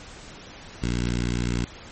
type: tone with notch filter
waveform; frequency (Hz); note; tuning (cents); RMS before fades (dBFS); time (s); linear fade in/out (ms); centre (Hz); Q
10% pulse; 59.9; A#1; +48; -25; 0.82-1.65; 10; 730; 0.51
effects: pink hiss -43 dBFS RMS until 1.91 s + MP3 32 kbps